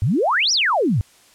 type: exponential two-way sweep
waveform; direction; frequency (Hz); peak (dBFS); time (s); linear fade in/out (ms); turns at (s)
sine; up then down; 90 to 6010 to 90; -15; 0.02-1.01; 0; 0.52
effects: white hiss -52 dBFS RMS until 1.34 s + low-pass 10000 Hz 12 dB/octave